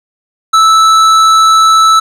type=tone with hard clipping; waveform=sine; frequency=1313 Hz; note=E6; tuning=7 cents flat; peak=-5 dBFS; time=0.53-2 s; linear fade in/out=10 ms; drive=11 dB; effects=none